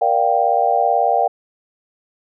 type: chord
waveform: sine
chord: G minor seventh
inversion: first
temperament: just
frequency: 470.4 / 588 / 705.6 / 784 Hz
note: Bb4 / D5 / F5 / G5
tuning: +16 / +2 / +18 / 0 cents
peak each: -22 / -21 / -17 / -17 dBFS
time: 0.01-1.28 s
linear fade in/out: 10 ms
effects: none